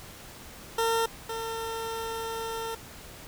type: tone pair in turn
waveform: 20% pulse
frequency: 455.3 / 452.7 Hz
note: A#4 / A4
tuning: -41 / +49 cents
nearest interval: unison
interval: 10 cents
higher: first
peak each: -19 / -27 dBFS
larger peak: first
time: 0.78-1.06 / 1.29-2.75 s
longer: second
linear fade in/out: 5 ms
effects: pink hiss -46 dBFS RMS until 3.27 s